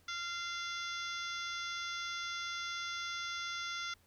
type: harmonic tone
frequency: 691 Hz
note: F5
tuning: 19 cents flat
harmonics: 2 / 3 / 4 / 5 / 6 / 7 / 8 / 9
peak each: -41 / -44 / -53 / -44 / -54 / -50 / -51 / -51 dBFS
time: 0.08-3.94 s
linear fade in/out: 5 ms
effects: added 87 Hz sine -69 dBFS peak until 4.06 s + pink hiss -69 dBFS RMS until 4.06 s